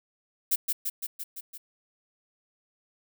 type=noise with echo; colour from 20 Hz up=violet; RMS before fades=-24 dBFS; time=0.51-0.56 s; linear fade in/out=10 ms; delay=170 ms; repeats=6; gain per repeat=-3 dB; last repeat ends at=1.58 s; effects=none